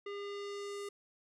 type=tone with low-pass filter sweep; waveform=square; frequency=404.4 Hz; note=G#4; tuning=46 cents flat; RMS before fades=-42 dBFS; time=0.06-0.89 s; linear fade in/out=5 ms; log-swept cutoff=2700 to 10000 Hz; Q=1.3; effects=none